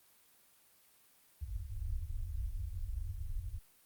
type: low-pass noise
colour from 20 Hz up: pink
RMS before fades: -39 dBFS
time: 1.41-3.59 s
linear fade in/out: 5 ms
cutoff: 100 Hz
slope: 96 dB/octave
effects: white hiss -66 dBFS RMS until 3.85 s + Opus 32 kbps